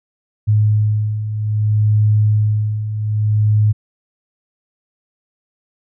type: beating tone pair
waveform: sine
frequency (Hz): 105.9 / 106.52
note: G#2 / G#2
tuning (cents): +34 / +44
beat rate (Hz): 0.62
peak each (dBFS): -19 / -13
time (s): 0.47-3.73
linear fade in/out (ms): 20
effects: none